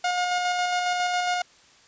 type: tone with tremolo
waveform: sawtooth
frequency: 717 Hz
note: F5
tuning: 45 cents sharp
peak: -18 dBFS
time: 0.04-1.42 s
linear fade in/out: 5 ms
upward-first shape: square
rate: 7.3 Hz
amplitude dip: 25%
effects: white hiss -55 dBFS RMS until 1.87 s + resampled to 16000 Hz